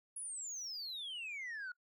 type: exponential sweep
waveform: sine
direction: down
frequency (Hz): 10548 to 1429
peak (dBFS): -39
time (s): 0.16-1.72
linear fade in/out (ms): 5
effects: noise-tail reverb RT60 0.1 s tail -26 dB re dry + tanh soft clip ceiling -40 dBFS